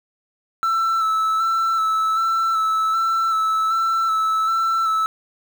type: tone with vibrato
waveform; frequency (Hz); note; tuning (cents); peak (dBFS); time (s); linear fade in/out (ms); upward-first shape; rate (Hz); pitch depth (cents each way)
triangle; 1322; E6; +5; -15; 0.63-5.06; 0; square; 1.3; 19
effects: 7-bit